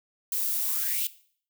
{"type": "noise with high-pass filter sweep", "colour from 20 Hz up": "violet", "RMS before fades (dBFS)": -28, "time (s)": [0.32, 1.07], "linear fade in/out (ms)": 2, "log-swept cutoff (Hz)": [310, 3100], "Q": 6, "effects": ["noise-tail reverb RT60 0.5 s tail -17 dB re dry"]}